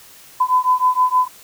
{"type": "beating tone pair", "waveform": "sine", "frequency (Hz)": [1006, 1012.4], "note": ["B5", "B5"], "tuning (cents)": [32, 43], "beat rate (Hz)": 6.4, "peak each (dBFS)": -16, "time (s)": [0.4, 1.28], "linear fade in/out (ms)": 10, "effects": ["white hiss -44 dBFS RMS until 1.43 s"]}